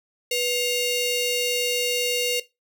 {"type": "ring-modulated tone", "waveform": "sawtooth", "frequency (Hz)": 1642, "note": "G#6", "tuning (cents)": -20, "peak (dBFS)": -15, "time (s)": [0.31, 2.4], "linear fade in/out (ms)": 5, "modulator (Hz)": 1150, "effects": ["noise-tail reverb RT60 0.2 s tail -17 dB re dry"]}